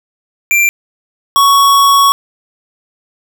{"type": "tone pair in turn", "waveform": "square", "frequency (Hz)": [2362, 1114.7], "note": ["D7", "C#6"], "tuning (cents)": [9, 9], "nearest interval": "octave + minor second", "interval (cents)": 1300, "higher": "first", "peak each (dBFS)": [-8, -6], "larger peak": "second", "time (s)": [[0.51, 0.69], [1.36, 2.12]], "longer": "second", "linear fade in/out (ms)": 0, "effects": []}